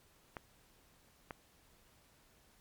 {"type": "clicks", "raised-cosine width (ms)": 0.5, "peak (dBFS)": -27, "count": 2, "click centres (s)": [0.368, 1.308], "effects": ["pink hiss -67 dBFS RMS until 2.6 s", "MP3 96 kbps"]}